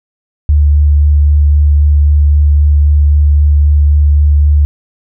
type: tone with vibrato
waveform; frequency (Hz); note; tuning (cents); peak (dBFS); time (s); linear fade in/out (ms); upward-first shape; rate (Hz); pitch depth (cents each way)
sine; 73.42; D2; 0; -4; 0.49-4.65; 0; triangle; 3.8; 14
effects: none